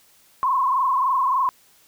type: tone with frequency modulation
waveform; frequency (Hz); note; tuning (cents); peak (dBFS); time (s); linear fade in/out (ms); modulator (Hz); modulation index
sine; 1046.5; C6; 0; -17; 0.43-1.49; 0; 23.4; 2.5
effects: white hiss -56 dBFS RMS until 1.87 s